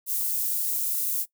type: high-pass noise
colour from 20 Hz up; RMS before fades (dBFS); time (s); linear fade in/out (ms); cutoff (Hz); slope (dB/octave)
white; -27; 0.06-1.26; 50; 11000; 12
effects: noise-tail reverb RT60 0.1 s tail -19 dB re dry